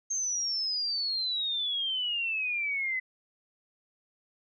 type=exponential sweep; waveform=sine; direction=down; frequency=6430 to 2014 Hz; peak=-28 dBFS; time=0.1-3 s; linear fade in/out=10 ms; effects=none